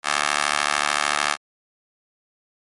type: tone with high-pass filter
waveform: 15% pulse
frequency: 73.42 Hz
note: D2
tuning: in tune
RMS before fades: -22 dBFS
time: 0.03-1.37 s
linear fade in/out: 50 ms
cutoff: 1200 Hz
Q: 1.2
effects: MP3 48 kbps